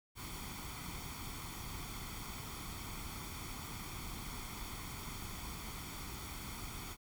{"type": "noise with comb filter", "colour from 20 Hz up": "pink", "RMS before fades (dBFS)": -45, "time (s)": [0.15, 6.97], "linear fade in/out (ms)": 50, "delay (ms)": 0.89, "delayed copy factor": 0.65, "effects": []}